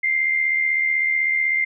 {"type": "tone with amplitude modulation", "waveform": "sine", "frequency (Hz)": 2097, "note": "C7", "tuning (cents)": 3, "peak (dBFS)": -15, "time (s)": [0.03, 1.65], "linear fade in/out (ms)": 10, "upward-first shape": "sine", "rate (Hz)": 76, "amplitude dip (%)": 50, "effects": []}